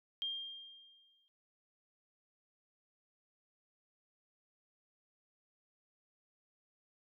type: tone with exponential decay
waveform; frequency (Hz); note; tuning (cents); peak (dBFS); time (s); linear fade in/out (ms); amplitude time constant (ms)
sine; 3203; G7; +37; -34; 0.22-1.28; 0; 230
effects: none